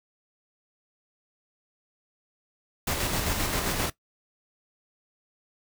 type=noise with tremolo; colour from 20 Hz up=pink; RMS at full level=-27 dBFS; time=2.87-3.9 s; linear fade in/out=5 ms; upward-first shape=square; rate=7.6 Hz; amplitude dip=30%; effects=noise-tail reverb RT60 0.1 s tail -17 dB re dry